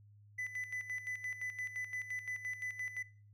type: tone with tremolo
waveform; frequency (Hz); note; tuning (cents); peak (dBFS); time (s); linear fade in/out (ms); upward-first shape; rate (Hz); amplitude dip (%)
triangle; 2000; B6; +21; -35; 0.38-3.03; 10; square; 5.8; 60
effects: noise-tail reverb RT60 0.4 s tail -18 dB re dry + added 103 Hz sine -58 dBFS peak until 3.33 s